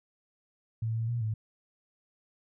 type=tone with pitch steps; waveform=sine; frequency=112.6 / 113.5 / 118.9 / 109.2 Hz; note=A2 / A#2 / A#2 / A2; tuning=+40 / -46 / +35 / -13 cents; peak=-28 dBFS; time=0.82-1.34 s; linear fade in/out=5 ms; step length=130 ms; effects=none